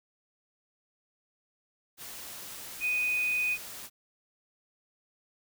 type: tone in noise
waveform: sine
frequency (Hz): 2489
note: D#7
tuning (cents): 0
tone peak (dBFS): -26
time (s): 2.8-3.58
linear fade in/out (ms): 50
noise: white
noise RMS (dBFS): -43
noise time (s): 1.97-3.9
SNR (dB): +14
effects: none